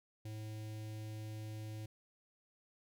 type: tone with notch filter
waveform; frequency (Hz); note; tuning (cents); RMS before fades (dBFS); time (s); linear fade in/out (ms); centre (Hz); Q
square; 108.2; A2; -29; -45; 0.25-1.86; 5; 1200; 0.82
effects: none